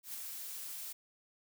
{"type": "noise with ADSR envelope", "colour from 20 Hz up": "blue", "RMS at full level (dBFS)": -41, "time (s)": [0.03, 0.93], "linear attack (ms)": 110, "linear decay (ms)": 8, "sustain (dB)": -3, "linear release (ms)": 10, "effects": []}